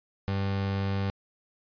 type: tone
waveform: 30% pulse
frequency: 98 Hz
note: G2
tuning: in tune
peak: -24 dBFS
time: 0.28-1.1 s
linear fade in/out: 0 ms
effects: resampled to 11025 Hz